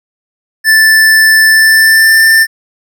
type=tone with pitch glide; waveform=square; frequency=1760 to 1786.6 Hz; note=A6 to A6; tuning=0 to +26 cents; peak=-4 dBFS; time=0.64-2.47 s; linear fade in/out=50 ms; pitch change=+26 cents; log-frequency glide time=1.49-2.28 s; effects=none